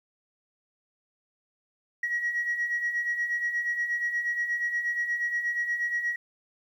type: beating tone pair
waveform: sine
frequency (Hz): 1902 / 1910.4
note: A#6 / A#6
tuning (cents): +34 / +42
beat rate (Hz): 8.4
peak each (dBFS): -33 / -26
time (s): 2.03-6.16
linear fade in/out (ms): 5
effects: tanh soft clip ceiling -21 dBFS + 10-bit